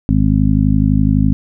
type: harmonic tone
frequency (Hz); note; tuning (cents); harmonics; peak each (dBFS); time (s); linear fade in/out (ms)
51.91; G#1; 0; 1 / 2 / 3 / 4 / 5; -16 / -16 / -16 / -16 / -16; 0.09-1.33; 0
effects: none